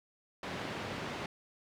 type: band-pass noise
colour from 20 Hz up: pink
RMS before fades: -40 dBFS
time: 0.43-1.26 s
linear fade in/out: 2 ms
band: 130 to 3200 Hz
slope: 12 dB/octave
effects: none